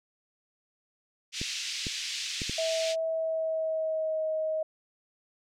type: band-pass noise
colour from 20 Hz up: pink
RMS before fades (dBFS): -35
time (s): 1.32-2.96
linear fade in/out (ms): 50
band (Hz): 2500 to 6600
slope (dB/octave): 24
type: clicks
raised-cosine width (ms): 3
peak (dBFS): -22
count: 4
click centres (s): 1.415 / 1.868 / 2.418 / 2.496
type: tone with pitch glide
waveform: sine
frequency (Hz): 649 to 629.8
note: E5 to D#5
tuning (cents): -27 to +21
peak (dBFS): -27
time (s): 2.58-4.63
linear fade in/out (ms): 5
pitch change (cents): -52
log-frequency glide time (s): 3.03-4.25
effects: none